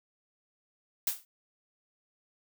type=noise with exponential decay; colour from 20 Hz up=blue; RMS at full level=-25 dBFS; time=1.07-1.25 s; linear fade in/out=2 ms; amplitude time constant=37 ms; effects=none